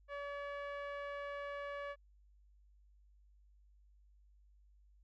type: tone with low-pass filter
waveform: sawtooth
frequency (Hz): 570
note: C#5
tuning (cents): +48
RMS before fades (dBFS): -44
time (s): 0.08-1.96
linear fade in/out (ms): 50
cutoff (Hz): 1900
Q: 1.5
effects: added 50 Hz sine -63 dBFS peak until 5.03 s